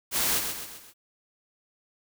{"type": "noise with echo", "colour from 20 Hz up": "white", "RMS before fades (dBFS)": -26, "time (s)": [0.11, 0.42], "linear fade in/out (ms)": 50, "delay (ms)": 130, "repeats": 4, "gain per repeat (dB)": -6, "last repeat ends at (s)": 0.94, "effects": []}